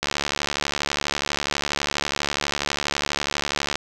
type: click train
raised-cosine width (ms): 0.2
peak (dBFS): -5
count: 270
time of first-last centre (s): 0.03-3.756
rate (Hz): 72.2
effects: none